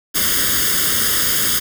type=noise with comb filter; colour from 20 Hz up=white; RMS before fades=-17 dBFS; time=0.14-1.6 s; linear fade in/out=20 ms; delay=0.6 ms; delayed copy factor=+0.9; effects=none